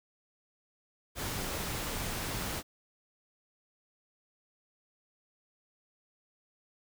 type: noise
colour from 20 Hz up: pink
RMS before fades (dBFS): -36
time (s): 1.15-2.63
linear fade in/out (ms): 50
effects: none